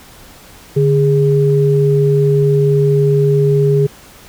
sine tone pair together, 145.3 / 411.3 Hz, D3 / G#4, -18 / -17 cents, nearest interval octave + tritone, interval 1801 cents, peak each -11 / -12 dBFS, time 0.76-3.87 s, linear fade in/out 10 ms, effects pink hiss -40 dBFS RMS until 4.28 s

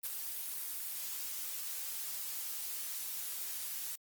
blue noise with ADSR envelope, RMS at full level -35 dBFS, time 0.03-3.96 s, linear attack 27 ms, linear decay 14 ms, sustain -5 dB, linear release 14 ms, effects Opus 24 kbps

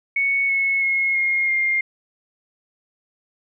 sine tone with pitch steps, 2217 / 2192 / 2166 / 2141 / 2117 Hz, C#7 / C#7 / C#7 / C7 / C7, 0 / -20 / -41 / +39 / +20 cents, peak -17 dBFS, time 0.16-1.81 s, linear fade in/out 5 ms, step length 330 ms, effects none

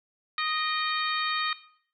harmonic tone with a mistuned harmonic, 622.3 Hz, D#5, in tune, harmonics 2 / 3 / 4 / 5 / 6 / 7, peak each -30 / -33 / -34 / -39 / -35 / -37 dBFS, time 0.38-1.53 s, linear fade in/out 2 ms, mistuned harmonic 4, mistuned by -51 cents, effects noise-tail reverb RT60 0.6 s tail -17 dB re dry

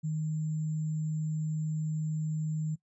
sine tone with sample-and-hold, 155.56 Hz, D#3, in tune, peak -29 dBFS, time 0.03-2.76 s, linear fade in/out 20 ms, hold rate 7350 Hz, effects noise-tail reverb RT60 0.1 s tail -21 dB re dry + resampled to 22050 Hz

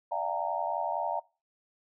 sine tone cluster, 593 / 678 / 742 / 833 / 924 Hz, D5 / E5 / F#5 / G#5 / A#5, +17 / +49 / +5 / +5 / -16 cents, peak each -37 / -35 / -36 / -37 / -34 dBFS, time 0.11-1.2 s, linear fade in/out 10 ms, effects noise-tail reverb RT60 0.3 s tail -22 dB re dry

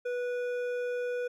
sine tone with hard clipping, 490.5 Hz, B4, 12 cents flat, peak -32 dBFS, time 0.05-1.28 s, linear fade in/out 10 ms, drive 9 dB, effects none

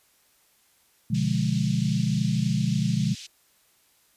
sine chord, B diminished seventh, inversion none, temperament equal, 123.47 / 146.83 / 174.61 / 207.7 Hz, B2 / D3 / F3 / Ab3, 0 / 0 / 0 / 0 cents, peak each -27 dBFS, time 1.1-3.15 s, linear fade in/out 10 ms
white band-pass noise, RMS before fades -42 dBFS, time 1.14-3.27 s, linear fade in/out 10 ms, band 2500 to 6200 Hz, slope 24 dB/octave
effects white hiss -63 dBFS RMS until 4.16 s + resampled to 32000 Hz

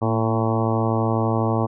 harmonic tone with a mistuned harmonic, 112 Hz, A2, 31 cents sharp, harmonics 1 / 2 / 3 / 4 / 5 / 6 / 7 / 8 / 9 / 10, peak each -22 / -25 / -27 / -28 / -29 / -30 / -30 / -31 / -32 / -32 dBFS, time 0.01-1.67 s, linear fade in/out 20 ms, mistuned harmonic 2, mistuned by +34 cents, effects none

